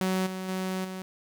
sawtooth tone with level steps, 187.2 Hz, F#3, 20 cents sharp, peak -21 / -29 / -25 / -31 dBFS, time 0.01-1.02 s, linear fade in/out 0 ms, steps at 0.26 / 0.48 / 0.84 s, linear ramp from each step 10 ms, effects none

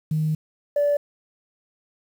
sine tone pair in turn, 155.56 / 579.6 Hz, D#3 / D5, 0 / -23 cents, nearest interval octave + major seventh, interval 2277 cents, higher second, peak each -19 / -16 dBFS, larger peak second, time 0.11-0.35 / 0.76-0.97 s, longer first, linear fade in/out 5 ms, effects tanh soft clip ceiling -14 dBFS + 8-bit

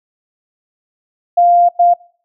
sine tone bursts at uneven times, 698 Hz, F5, 1 cent flat, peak -6 dBFS, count 2, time 1.37-1.69 / 1.79-1.94 s, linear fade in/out 10 ms, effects noise-tail reverb RT60 0.5 s tail -24 dB re dry

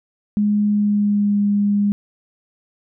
sine tone with pitch glide, 207.7 to 203.9 Hz, G#3 to G#3, 0 to -32 cents, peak -14 dBFS, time 0.37-1.92 s, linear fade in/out 0 ms, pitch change -32 cents, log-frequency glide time 0.67-1.41 s, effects none

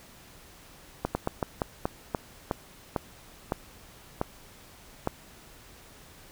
slowing click train, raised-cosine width 1 ms, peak -12 dBFS, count 12, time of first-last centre 1.05-5.074 s, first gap 100 ms, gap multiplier 1.24, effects pink hiss -52 dBFS RMS until 6.31 s

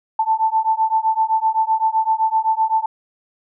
sine beating tone pair, 880 / 887.8 Hz, A5 / A5, 0 / +15 cents, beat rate 7.8 Hz, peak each -18 dBFS, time 0.19-2.86 s, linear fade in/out 5 ms, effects none

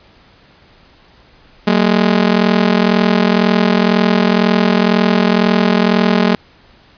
sawtooth ring-modulated tone, 207.7 Hz, G#3, in tune, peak -3 dBFS, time 1.67-6.35 s, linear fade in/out 2 ms, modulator 21 Hz, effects pink hiss -47 dBFS RMS until 6.97 s + resampled to 11025 Hz

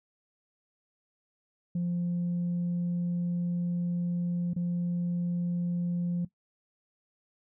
sine tone with dropouts, 174.61 Hz, F3, in tune, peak -25 dBFS, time 1.75-6.25 s, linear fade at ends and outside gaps 5 ms, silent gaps 4.535-4.562 s, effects noise-tail reverb RT60 0.1 s tail -17 dB re dry + tanh soft clip ceiling -25 dBFS

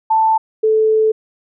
sine tone pair in turn, 884 / 436.9 Hz, A5 / A4, +8 / -12 cents, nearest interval octave, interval 1220 cents, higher first, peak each -10 dBFS, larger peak neither, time 0.1-0.38 / 0.63-1.12 s, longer second, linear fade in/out 10 ms, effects none

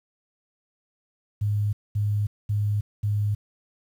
sine tone bursts, 103.83 Hz, G#2, in tune, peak -21 dBFS, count 4, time 1.41-3.35 s, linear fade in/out 10 ms, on 320 ms, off 220 ms, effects 9-bit

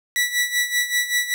sawtooth tone with tremolo, 1954 Hz, B6, 19 cents flat, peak -13 dBFS, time 0.16-1.34 s, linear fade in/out 0 ms, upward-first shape sine, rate 5.2 Hz, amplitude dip 75%, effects none

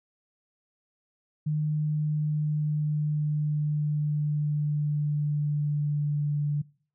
sine tone with pitch glide, 152.1 to 146.66 Hz, D#3 to D3, -39 to -2 cents, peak -24 dBFS, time 1.46-6.62 s, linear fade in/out 10 ms, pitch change -63 cents, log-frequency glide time 1.57-6.43 s, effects noise-tail reverb RT60 0.5 s tail -24 dB re dry

